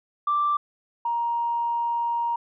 sine tone pair in turn, 1174.7 / 939.4 Hz, D6 / A#5, 0 / +13 cents, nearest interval major third, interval 387 cents, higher first, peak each -19 / -22 dBFS, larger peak first, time 0.27-0.57 / 1.05-2.36 s, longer second, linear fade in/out 5 ms, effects tanh soft clip ceiling -15 dBFS

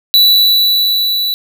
square tone with level ramp, 3951 Hz, B7, in tune, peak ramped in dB -5 to -14 dBFS, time 0.14-1.34 s, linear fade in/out 0 ms, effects none

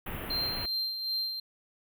pink band-stop noise, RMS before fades -38 dBFS, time 0.06-0.66 s, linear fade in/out 5 ms, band 3100 to 11000 Hz, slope 48 dB/octave
click, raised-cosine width 5 ms, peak -30 dBFS, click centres 0.15 s
triangle tone with tremolo, 4158 Hz, C8, 12 cents flat, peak -27 dBFS, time 0.3-1.4 s, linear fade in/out 5 ms, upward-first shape sine, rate 2.6 Hz, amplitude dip 50%
effects none

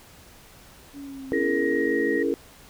sine linear sweep, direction down, 285.2 to 212.7 Hz, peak -35 dBFS, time 0.93-2.21 s, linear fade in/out 50 ms
sine chord, A# half-diminished seventh, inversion first, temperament just, 279.7 / 335.6 / 419.5 / 466.2 Hz, C#4 / E4 / G#4 / A#4, +16 / +31 / +17 / 0 cents, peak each -27 dBFS, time 1.32-2.34 s, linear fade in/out 0 ms
sine tone, 1884 Hz, A#6, 18 cents sharp, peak -28 dBFS, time 1.33-2.23 s, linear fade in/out 5 ms
effects pink hiss -50 dBFS RMS until 2.69 s

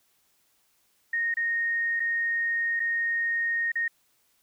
sine tone with dropouts, 1856 Hz, A#6, 8 cents flat, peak -24 dBFS, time 1.13-3.88 s, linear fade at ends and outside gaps 5 ms, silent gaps 1.341-1.369 / 1.997-2.001 / 2.796-2.8 / 3.719-3.755 s, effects white hiss -68 dBFS RMS until 4.42 s

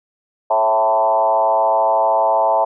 sine tone with frequency modulation, 773 Hz, G5, 24 cents flat, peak -12 dBFS, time 0.5-2.65 s, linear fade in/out 10 ms, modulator 113 Hz, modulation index 1.8, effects none

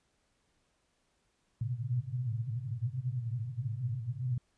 white band-pass noise, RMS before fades -35 dBFS, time 1.61-4.38 s, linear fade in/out 5 ms, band 110 to 130 Hz, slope 96 dB/octave, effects pink hiss -75 dBFS RMS until 4.57 s + resampled to 22050 Hz

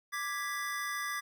square chord, G# diminished, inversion second, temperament equal, 1174.7 / 1661.2 / 1975.5 Hz, D6 / G#6 / B6, 0 / 0 / 0 cents, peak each -39 / -40 / -39 dBFS, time 0.12-1.21 s, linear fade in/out 20 ms, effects none

